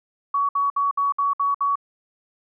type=tone bursts; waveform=sine; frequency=1126 Hz; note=C#6; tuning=27 cents sharp; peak=-18 dBFS; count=7; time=0.34-1.756 s; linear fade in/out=5 ms; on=150 ms; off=61 ms; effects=none